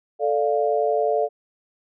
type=chord; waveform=sine; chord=D minor; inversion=second; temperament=equal; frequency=440 / 587.3 / 698.5 Hz; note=A4 / D5 / F5; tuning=0 / 0 / 0 cents; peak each=-22 / -23 / -23 dBFS; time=0.19-1.29 s; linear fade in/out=50 ms; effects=none